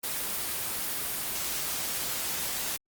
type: noise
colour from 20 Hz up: white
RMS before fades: -32 dBFS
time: 0.03-2.77 s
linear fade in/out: 10 ms
effects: Opus 24 kbps